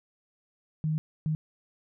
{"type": "tone bursts at uneven times", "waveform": "sine", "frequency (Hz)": 155.7, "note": "D#3", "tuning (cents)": 2, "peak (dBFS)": -25, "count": 2, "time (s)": [[0.84, 0.98], [1.26, 1.35]], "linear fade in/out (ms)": 0, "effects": []}